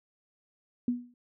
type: tone with exponential decay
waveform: sine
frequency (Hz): 243.8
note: B3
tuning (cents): -22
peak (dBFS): -22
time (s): 0.88-1.14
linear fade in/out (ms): 2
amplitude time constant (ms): 56
effects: none